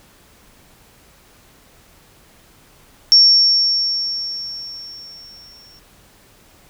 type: tone with exponential decay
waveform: sine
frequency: 5480 Hz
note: F8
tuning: 34 cents flat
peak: -5 dBFS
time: 3.12-5.79 s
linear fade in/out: 0 ms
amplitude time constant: 580 ms
effects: pink hiss -50 dBFS RMS until 6.69 s